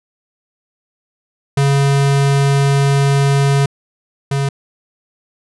square tone pair in turn, 139.4 / 138.86 Hz, C#3 / C#3, +10 / +3 cents, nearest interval unison, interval 7 cents, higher first, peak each -11 / -15 dBFS, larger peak first, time 1.57-3.66 / 4.31-4.49 s, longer first, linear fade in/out 5 ms, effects resampled to 24000 Hz

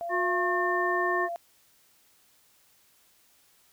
sine tone, 685 Hz, F5, 34 cents flat, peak -31 dBFS, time 0.01-1.36 s, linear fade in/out 0 ms
harmonic tone, 360 Hz, F#4, 47 cents flat, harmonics 1 / 3 / 5, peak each -29 / -29 / -29 dBFS, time 0.09-1.29 s, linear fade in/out 50 ms
effects white hiss -63 dBFS RMS until 3.72 s

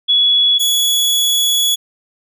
sine / sawtooth tone pair in turn, 3384 / 3384 Hz, G#7 / G#7, +32 / +32 cents, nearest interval unison, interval 0 cents, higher neither, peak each -9 dBFS, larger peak neither, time 0.08-0.59 / 0.59-1.76 s, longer second, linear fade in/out 20 ms, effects none

